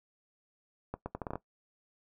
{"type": "accelerating click train", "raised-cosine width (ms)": 1, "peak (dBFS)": -22, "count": 8, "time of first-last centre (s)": [0.94, 1.356], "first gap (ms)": 120, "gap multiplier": 0.75, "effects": ["noise-tail reverb RT60 0.1 s tail -17 dB re dry"]}